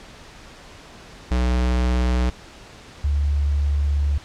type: tone pair in turn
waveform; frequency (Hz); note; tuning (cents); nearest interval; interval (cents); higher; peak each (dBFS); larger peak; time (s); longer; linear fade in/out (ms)
square / sine; 61.74 / 72.02; B1 / D2; 0 / -33; minor third; 267; second; -18 / -17; second; 1.31-2.3 / 3.04-4.18; second; 5
effects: pink hiss -43 dBFS RMS until 4.24 s + low-pass 6000 Hz 12 dB/octave